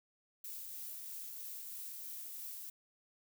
violet noise with tremolo, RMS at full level -45 dBFS, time 0.44-2.7 s, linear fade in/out 5 ms, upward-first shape triangle, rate 3.1 Hz, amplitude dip 25%, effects none

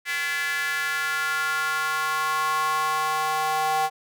square tone with high-pass filter sweep, 155.56 Hz, D#3, in tune, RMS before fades -25 dBFS, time 0.05-3.9 s, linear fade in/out 50 ms, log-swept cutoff 1900 to 810 Hz, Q 4.3, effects none

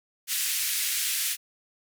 white band-pass noise, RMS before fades -28 dBFS, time 0.27-1.37 s, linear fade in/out 50 ms, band 1800 to 15000 Hz, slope 24 dB/octave, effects none

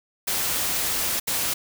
white noise bursts at uneven times, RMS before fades -25 dBFS, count 2, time 0.27-1.2 / 1.27-1.54 s, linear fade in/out 10 ms, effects none

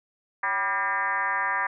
sine tone with frequency modulation, 1399 Hz, F6, 3 cents sharp, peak -23 dBFS, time 0.43-1.67 s, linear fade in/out 5 ms, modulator 210 Hz, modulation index 2.7, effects none

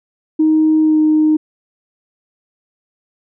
sine tone with pitch glide, 312.7 to 308.9 Hz, D#4 to D#4, +9 to -12 cents, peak -8 dBFS, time 0.39-1.37 s, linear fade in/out 10 ms, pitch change -21 cents, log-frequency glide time 0.81-0.99 s, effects tanh soft clip ceiling -4 dBFS

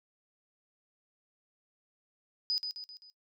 sine tone with echo, 4978 Hz, D#8, in tune, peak -27 dBFS, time 2.5-2.58 s, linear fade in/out 0 ms, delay 130 ms, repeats 4, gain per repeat -6 dB, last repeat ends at 3.1 s, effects noise-tail reverb RT60 0.1 s tail -19 dB re dry

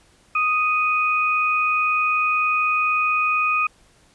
sine tone pair together, 1244.5 / 2489 Hz, D#6 / D#7, 0 / 0 cents, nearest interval octave, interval 1200 cents, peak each -20 dBFS, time 0.35-3.67 s, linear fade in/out 5 ms, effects pink hiss -56 dBFS RMS until 4.14 s + resampled to 24000 Hz

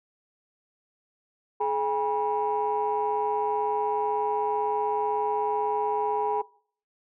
sine tone cluster, 424.2 / 813 / 969 Hz, G#4 / G#5 / B5, +37 / -37 / -33 cents, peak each -27 dBFS, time 1.6-6.42 s, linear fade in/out 10 ms, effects noise-tail reverb RT60 0.5 s tail -22 dB re dry + tanh soft clip ceiling -16 dBFS

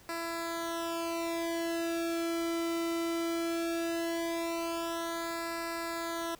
sawtooth tone with flanger, 334.5 Hz, E4, 25 cents sharp, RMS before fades -34 dBFS, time 0.09-6.35 s, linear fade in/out 2 ms, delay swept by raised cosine 0.31 to 1.17 ms, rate 0.18 Hz, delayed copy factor -0.9, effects pink hiss -58 dBFS RMS until 6.39 s

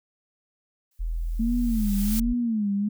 blue noise with exponential growth, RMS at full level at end -30 dBFS, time 0.91-2.2 s, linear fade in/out 5 ms, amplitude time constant 280 ms
sine tone, 41.24 Hz, E1, 2 cents sharp, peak -25 dBFS, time 0.99-2.34 s, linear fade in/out 20 ms
sine tone with vibrato, 220 Hz, A3, in tune, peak -22 dBFS, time 1.39-2.89 s, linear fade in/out 10 ms, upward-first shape sine, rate 1.3 Hz, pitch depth 170 cents each way
effects none

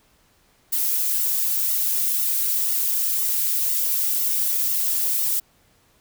violet noise with flanger, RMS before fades -22 dBFS, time 0.72-5.4 s, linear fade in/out 10 ms, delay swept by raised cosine 1.2 to 4 ms, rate 2 Hz, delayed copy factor -0.95, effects pink hiss -60 dBFS RMS until 6 s

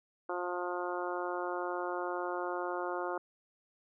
harmonic tone, 177.8 Hz, F3, 31 cents sharp, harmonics 2 / 3 / 4 / 5 / 6 / 7 / 8, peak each -38 / -40 / -41 / -42 / -43 / -43 / -44 dBFS, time 0.29-3.18 s, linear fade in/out 5 ms, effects none

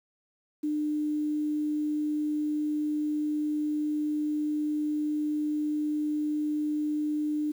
sine tone, 300.8 Hz, D4, 42 cents sharp, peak -26 dBFS, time 0.63-7.52 s, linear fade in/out 10 ms, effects 9-bit

